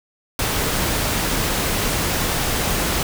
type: noise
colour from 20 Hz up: pink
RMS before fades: -21 dBFS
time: 0.39-3.03 s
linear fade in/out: 2 ms
effects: none